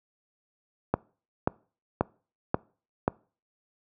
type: click train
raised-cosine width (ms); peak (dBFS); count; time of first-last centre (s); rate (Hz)
1; -8; 5; 0.94-3.079; 1.87
effects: noise-tail reverb RT60 0.4 s tail -24 dB re dry + high-pass 80 Hz 12 dB/octave